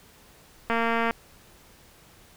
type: click train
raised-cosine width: 0.5 ms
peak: -11 dBFS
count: 95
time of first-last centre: 0.7-1.109 s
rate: 230 Hz
effects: pink hiss -54 dBFS RMS until 2.36 s